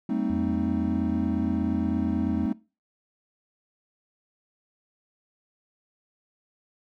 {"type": "chord", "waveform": "triangle", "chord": "A half-diminished seventh", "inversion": "third", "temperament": "equal with one note detuned", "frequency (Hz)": [196, 224.9, 261.6, 311.1], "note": ["G3", "A3", "C4", "Eb4"], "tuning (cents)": [0, 38, 0, 0], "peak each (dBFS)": [-29, -26, -27, -29], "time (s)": [0.09, 2.53], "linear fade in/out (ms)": 5}
{"type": "tone", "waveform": "triangle", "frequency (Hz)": 85.9, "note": "F2", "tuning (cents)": -28, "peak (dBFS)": -30, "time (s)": [0.3, 2.46], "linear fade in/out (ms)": 0}
{"effects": ["noise-tail reverb RT60 0.3 s tail -20 dB re dry"]}